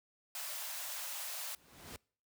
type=high-pass noise; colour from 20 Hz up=white; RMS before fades=-42 dBFS; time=0.35-1.55 s; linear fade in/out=2 ms; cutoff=540 Hz; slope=96 dB/octave
type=noise with exponential growth; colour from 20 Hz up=pink; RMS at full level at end=-45 dBFS; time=1.31-1.96 s; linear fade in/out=0 ms; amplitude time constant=140 ms
effects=noise-tail reverb RT60 0.5 s tail -26 dB re dry + high-pass 60 Hz 12 dB/octave